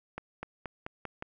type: accelerating click train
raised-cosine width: 0.5 ms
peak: -22 dBFS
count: 6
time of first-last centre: 0.18-1.224 s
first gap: 250 ms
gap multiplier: 0.91
effects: none